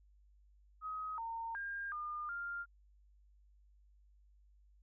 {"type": "tone with pitch steps", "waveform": "sine", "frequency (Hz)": [1264, 914, 1608, 1210, 1398], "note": ["D#6", "A#5", "G6", "D#6", "F6"], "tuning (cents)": [27, -34, 44, -49, 1], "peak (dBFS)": -39, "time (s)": [0.81, 2.66], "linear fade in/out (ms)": 50, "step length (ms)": 370, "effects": ["added 50 Hz sine -63 dBFS peak until 4.82 s"]}